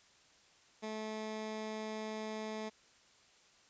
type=tone; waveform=15% pulse; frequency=217 Hz; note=A3; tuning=24 cents flat; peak=-33 dBFS; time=0.82-2.7 s; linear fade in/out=20 ms; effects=white hiss -65 dBFS RMS until 3.69 s + resampled to 16000 Hz